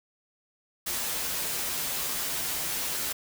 white noise with comb filter, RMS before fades -31 dBFS, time 0.86-3.13 s, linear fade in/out 10 ms, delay 9.7 ms, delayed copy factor -0.6, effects none

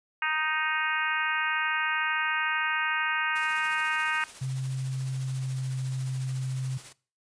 harmonic tone, 311.1 Hz, D#4, in tune, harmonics 3 / 4 / 5 / 6 / 7 / 8 / 9, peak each -34 / -33 / -30 / -33 / -35 / -34 / -37 dBFS, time 0.22-4.24 s, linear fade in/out 2 ms
white noise with tremolo, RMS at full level -44 dBFS, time 3.35-6.93 s, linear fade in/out 10 ms, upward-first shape sine, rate 14 Hz, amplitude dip 45%
sine tone with pitch glide, 131.8 to 130.74 Hz, C3 to C3, +13 to -1 cents, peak -28 dBFS, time 4.41-6.78 s, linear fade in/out 10 ms, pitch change -14 cents, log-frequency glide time 5.17-5.77 s
effects noise-tail reverb RT60 0.4 s tail -21 dB re dry + resampled to 22050 Hz

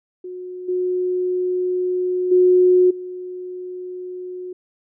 sine tone with level steps, 363.9 Hz, F#4, 29 cents flat, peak -29 / -18 / -10 / -28 dBFS, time 0.24-4.53 s, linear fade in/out 5 ms, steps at 0.68 / 2.31 / 2.9 s, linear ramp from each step 10 ms, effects none

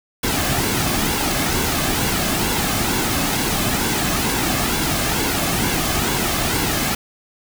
pink noise with flanger, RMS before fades -20 dBFS, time 0.23-6.95 s, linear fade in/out 5 ms, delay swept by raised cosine 1.6 to 2.15 ms, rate 2.2 Hz, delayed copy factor -0.5, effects none

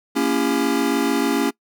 square chord, A# diminished seventh, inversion none, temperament just, 233.1 / 279.7 / 335.6 / 402.8 Hz, A#3 / C#4 / E4 / G4, 0 / +16 / +31 / +47 cents, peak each -25 / -21 / -26 / -26 dBFS, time 0.15-1.51 s, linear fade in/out 20 ms, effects noise-tail reverb RT60 0.1 s tail -23 dB re dry

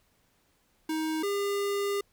square tone pair in turn, 315.3 / 402.7 Hz, D#4 / G4, +23 / +47 cents, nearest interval major third, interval 424 cents, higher second, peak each -29 / -28 dBFS, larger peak second, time 0.89-1.23 / 1.23-2.01 s, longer second, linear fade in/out 5 ms, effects pink hiss -69 dBFS RMS until 2.12 s

